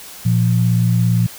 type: tone pair together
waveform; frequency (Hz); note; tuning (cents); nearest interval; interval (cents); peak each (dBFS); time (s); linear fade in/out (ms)
sine; 116.54 / 174.06; A#2 / F3; 0 / -6; perfect fifth; 694; -13 / -17; 0.25-1.27; 10
effects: white hiss -36 dBFS RMS until 1.38 s